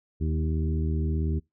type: harmonic tone with a mistuned harmonic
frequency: 78.6 Hz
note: D#2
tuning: 18 cents sharp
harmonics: 1 / 2 / 3 / 4 / 5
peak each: -25 / -31 / -35 / -37 / -39 dBFS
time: 0.2-1.4 s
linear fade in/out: 20 ms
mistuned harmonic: 4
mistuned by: +16 cents
effects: noise-tail reverb RT60 0.2 s tail -25 dB re dry